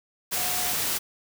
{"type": "tone in noise", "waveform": "sine", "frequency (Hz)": 725, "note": "F#5", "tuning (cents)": -35, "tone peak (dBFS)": -36, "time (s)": [0.35, 0.73], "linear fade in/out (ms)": 20, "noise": "white", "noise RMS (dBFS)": -27, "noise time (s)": [0.31, 0.99], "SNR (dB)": -12, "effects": []}